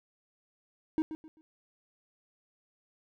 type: tone with echo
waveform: triangle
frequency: 314.7 Hz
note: D#4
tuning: 20 cents sharp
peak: -23 dBFS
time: 0.98-1.02 s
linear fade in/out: 0 ms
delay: 130 ms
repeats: 3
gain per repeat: -11 dB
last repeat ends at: 1.41 s
effects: none